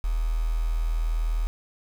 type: tone with quantisation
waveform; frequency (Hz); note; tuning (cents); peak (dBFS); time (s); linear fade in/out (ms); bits
sine; 40.35; E1; -36; -22; 0.04-1.47; 0; 7
effects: none